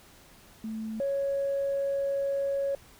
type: tone pair in turn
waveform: sine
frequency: 220 / 554.4 Hz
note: A3 / C#5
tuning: 0 / 0 cents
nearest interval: octave + major third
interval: 1600 cents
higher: second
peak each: -32 / -25 dBFS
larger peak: second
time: 0.64-1 / 1-2.75 s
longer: second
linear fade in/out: 2 ms
effects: tanh soft clip ceiling -22 dBFS + pink hiss -55 dBFS RMS until 2.99 s